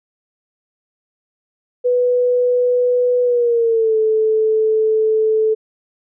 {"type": "tone with pitch glide", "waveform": "sine", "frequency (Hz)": [493.5, 437.1], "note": ["B4", "A4"], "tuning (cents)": [-1, -11], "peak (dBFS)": -12, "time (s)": [1.84, 5.55], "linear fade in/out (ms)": 20, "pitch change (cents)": -210, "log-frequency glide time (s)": [3.23, 3.97], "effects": []}